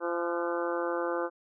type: harmonic tone with a mistuned harmonic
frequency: 172 Hz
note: F3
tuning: 26 cents flat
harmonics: 2 / 3 / 4 / 5 / 6 / 7 / 8 / 9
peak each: -33 / -32 / -41 / -39 / -40 / -38 / -42 / -41 dBFS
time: 0-1.3 s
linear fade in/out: 50 ms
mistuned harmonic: 9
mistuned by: -48 cents
effects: none